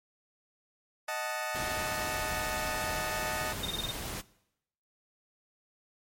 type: chord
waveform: 20% pulse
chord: D# diminished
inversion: none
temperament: equal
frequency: 622.3 / 740 / 880 Hz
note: D#5 / F#5 / A5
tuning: 0 / 0 / 0 cents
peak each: -31 / -34 / -32 dBFS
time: 1.08-3.53 s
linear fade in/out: 5 ms
type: noise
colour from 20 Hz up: pink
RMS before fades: -38 dBFS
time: 1.54-4.22 s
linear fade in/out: 20 ms
type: tone bursts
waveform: sine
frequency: 3665 Hz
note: A#7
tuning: 30 cents flat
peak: -31 dBFS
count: 6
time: 3.63-3.912 s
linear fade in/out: 5 ms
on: 27 ms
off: 24 ms
effects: noise-tail reverb RT60 0.8 s tail -20 dB re dry + MP3 64 kbps

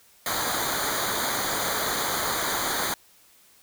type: noise with comb filter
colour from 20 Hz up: pink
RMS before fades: -27 dBFS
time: 0.26-2.94 s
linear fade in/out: 2 ms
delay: 0.37 ms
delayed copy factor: -0.9
effects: white hiss -57 dBFS RMS until 3.62 s

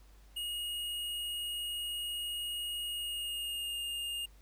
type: tone with pitch glide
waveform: square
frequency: 2873 to 2827 Hz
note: F7 to F7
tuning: +48 to +20 cents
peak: -36 dBFS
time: 0.36-4.26 s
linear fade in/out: 10 ms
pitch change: -28 cents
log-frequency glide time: 2.85-3.81 s
effects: added 50 Hz sine -55 dBFS peak until 4.41 s + pink hiss -66 dBFS RMS until 4.41 s

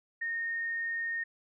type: tone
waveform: sine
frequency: 1843 Hz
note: A#6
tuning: 20 cents flat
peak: -31 dBFS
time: 0.21-1.24 s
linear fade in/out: 10 ms
effects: none

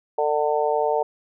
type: harmonic tone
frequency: 149.6 Hz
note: D3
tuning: 32 cents sharp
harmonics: 3 / 4 / 5 / 6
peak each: -23 / -24 / -25 / -26 dBFS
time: 0.18-1.03 s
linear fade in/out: 5 ms
effects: none

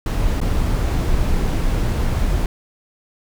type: noise with dropouts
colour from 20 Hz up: brown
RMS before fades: -18 dBFS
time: 0.06-2.46 s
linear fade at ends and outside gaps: 2 ms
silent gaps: 0.404-0.414 s
effects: none

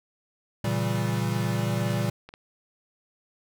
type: chord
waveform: square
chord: A# diminished seventh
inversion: none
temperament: equal with one note detuned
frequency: 116.54 / 138.59 / 164.81 / 193.97 Hz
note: A#2 / C#3 / E3 / G3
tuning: 0 / 0 / 0 / -18 cents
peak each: -28 / -33 / -33 / -31 dBFS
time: 0.64-2.1 s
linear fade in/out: 5 ms
type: clicks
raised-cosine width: 0.3 ms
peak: -27 dBFS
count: 4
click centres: 1.927 / 2.022 / 2.29 / 2.339 s
effects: none

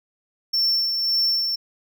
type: tone with tremolo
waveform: triangle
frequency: 5410 Hz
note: E8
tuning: 44 cents sharp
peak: -16 dBFS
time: 0.53-1.56 s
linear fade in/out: 10 ms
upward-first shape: sine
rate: 1.8 Hz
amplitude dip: 40%
effects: none

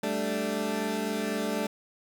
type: chord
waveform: 20% pulse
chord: G suspended second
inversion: none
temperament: equal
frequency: 196 / 220 / 293.7 Hz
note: G3 / A3 / D4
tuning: 0 / 0 / 0 cents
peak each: -29 / -26 / -29 dBFS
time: 0.03-1.67 s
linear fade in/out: 5 ms
effects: 10-bit

